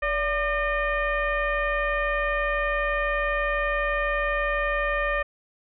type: tone with frequency modulation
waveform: sine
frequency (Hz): 1200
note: D6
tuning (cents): +37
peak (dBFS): -22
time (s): 0.02-5.23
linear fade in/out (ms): 10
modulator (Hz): 623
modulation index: 1.6
effects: none